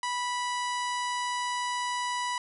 harmonic tone, 983 Hz, B5, 8 cents flat, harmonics 1 / 2 / 3 / 4 / 5 / 6 / 7 / 8 / 9 / 10, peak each -30 / -36 / -40 / -42 / -44 / -46 / -47 / -48 / -49 / -50 dBFS, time 0.03-2.38 s, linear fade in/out 2 ms, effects none

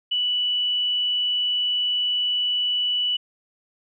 sine tone, 2960 Hz, F#7, in tune, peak -20 dBFS, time 0.11-3.17 s, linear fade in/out 10 ms, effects none

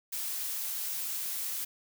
blue noise, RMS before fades -35 dBFS, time 0.12-1.65 s, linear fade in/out 10 ms, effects none

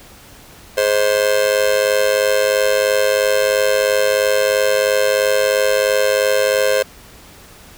45% pulse tone with amplitude modulation, 523.3 Hz, C5, in tune, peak -9 dBFS, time 0.77-6.83 s, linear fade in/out 10 ms, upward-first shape sine, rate 103 Hz, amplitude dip 95%, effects pink hiss -42 dBFS RMS until 7.77 s

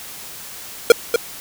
square tone with echo, 468.4 Hz, A#4, 8 cents sharp, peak -4 dBFS, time 0.9-0.92 s, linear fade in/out 2 ms, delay 240 ms, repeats 1, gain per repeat -8 dB, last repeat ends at 1.16 s, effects white hiss -35 dBFS RMS until 1.4 s

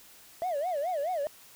triangle tone with vibrato, 645 Hz, E5, 38 cents flat, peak -25 dBFS, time 0.42-1.27 s, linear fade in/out 0 ms, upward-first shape sine, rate 4.7 Hz, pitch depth 250 cents each way, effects tanh soft clip ceiling -24 dBFS + white hiss -54 dBFS RMS until 1.55 s

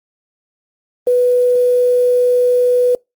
sine tone with quantisation, 493.9 Hz, B4, in tune, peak -9 dBFS, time 1.07-2.95 s, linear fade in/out 2 ms, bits 6, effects noise-tail reverb RT60 0.2 s tail -25 dB re dry + Opus 24 kbps

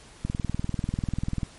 click train, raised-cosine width 5 ms, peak -15 dBFS, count 25, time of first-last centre 0.25-1.432 s, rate 20.3 Hz, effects pink hiss -50 dBFS RMS until 1.58 s + MP3 48 kbps

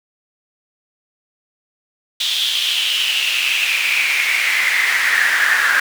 brown noise with high-pass filter sweep, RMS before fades -17 dBFS, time 2.2-5.8 s, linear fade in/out 5 ms, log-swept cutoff 3500 to 1600 Hz, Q 6.3, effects none

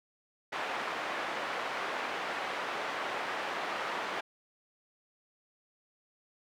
pink band-pass noise, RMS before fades -36 dBFS, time 0.52-4.21 s, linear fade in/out 10 ms, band 600 to 2200 Hz, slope 12 dB/octave, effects none

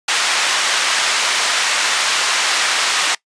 pink band-pass noise, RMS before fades -17 dBFS, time 0.08-3.15 s, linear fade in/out 5 ms, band 1200 to 7300 Hz, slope 12 dB/octave, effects noise-tail reverb RT60 0.1 s tail -22 dB re dry + resampled to 22050 Hz

